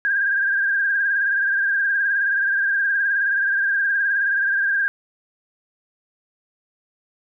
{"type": "tone with vibrato", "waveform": "sine", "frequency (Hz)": 1604, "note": "G6", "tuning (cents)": 39, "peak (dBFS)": -17, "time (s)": [0.05, 4.88], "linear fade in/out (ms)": 0, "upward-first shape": "triangle", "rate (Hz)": 19, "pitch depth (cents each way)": 64, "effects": []}